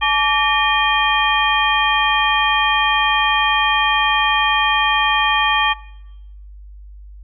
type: tone cluster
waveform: sine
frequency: 859 / 1154 / 1829 / 2445 / 3175 Hz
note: A5 / D6 / A#6 / D#7 / G7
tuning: -42 / -31 / -33 / -31 / +21 cents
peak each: -20 dBFS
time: 0.01-5.74 s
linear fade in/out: 20 ms
effects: noise-tail reverb RT60 0.9 s tail -21 dB re dry + added 50 Hz sine -35 dBFS peak until 7.23 s